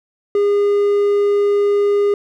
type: tone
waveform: triangle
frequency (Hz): 407.4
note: G#4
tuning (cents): -33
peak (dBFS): -10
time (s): 0.35-2.14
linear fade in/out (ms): 2
effects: none